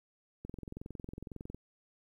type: click train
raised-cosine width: 3 ms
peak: -30 dBFS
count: 25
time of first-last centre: 0.45-1.546 s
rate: 21.9 Hz
effects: 11-bit